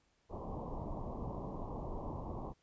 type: low-pass noise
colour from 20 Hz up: pink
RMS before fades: -42 dBFS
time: 0.29-2.54 s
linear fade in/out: 50 ms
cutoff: 1100 Hz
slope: 96 dB/octave
effects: pink hiss -75 dBFS RMS until 2.62 s + resampled to 16000 Hz